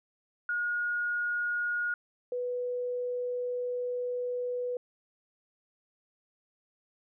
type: tone pair in turn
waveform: sine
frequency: 1438 / 493.1 Hz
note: F#6 / B4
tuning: -50 / -3 cents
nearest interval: octave + perfect fifth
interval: 1853 cents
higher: first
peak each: -28 / -30 dBFS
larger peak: first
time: 0.49-1.94 / 2.32-4.77 s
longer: second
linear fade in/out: 2 ms
effects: none